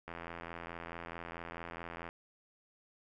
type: click train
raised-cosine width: 0.5 ms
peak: -28 dBFS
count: 171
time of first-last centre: 0.08-2.089 s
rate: 84.6 Hz
effects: none